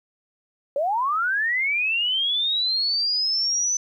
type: linear sweep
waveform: sine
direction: up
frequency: 536 to 6070 Hz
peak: -20 dBFS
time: 0.76-3.77 s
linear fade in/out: 2 ms
effects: 10-bit